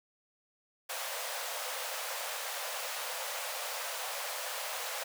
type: high-pass noise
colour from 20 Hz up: pink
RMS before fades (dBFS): -38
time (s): 0.89-5.04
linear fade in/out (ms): 10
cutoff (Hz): 490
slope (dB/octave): 96
effects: none